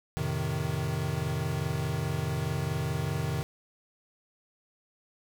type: chord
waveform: square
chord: F dominant seventh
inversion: none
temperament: equal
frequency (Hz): 87.31 / 110 / 130.81 / 155.56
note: F2 / A2 / C3 / Eb3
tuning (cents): 0 / 0 / 0 / 0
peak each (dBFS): -37 / -38 / -34 / -33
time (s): 0.17-3.43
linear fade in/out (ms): 0
effects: none